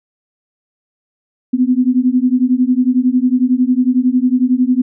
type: beating tone pair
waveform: sine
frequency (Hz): 246.9 / 257.9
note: B3 / C4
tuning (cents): 0 / -25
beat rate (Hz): 11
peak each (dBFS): -13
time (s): 1.53-4.82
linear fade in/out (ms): 10
effects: none